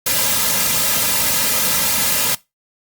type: noise with comb filter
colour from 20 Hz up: white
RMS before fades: -17 dBFS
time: 0.06-2.35 s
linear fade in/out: 5 ms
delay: 2.7 ms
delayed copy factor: -0.85
effects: noise-tail reverb RT60 0.2 s tail -20 dB re dry + Opus 48 kbps